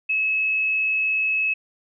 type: tone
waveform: sine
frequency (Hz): 2583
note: E7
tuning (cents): -36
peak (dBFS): -19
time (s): 0.09-1.54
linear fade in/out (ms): 10
effects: none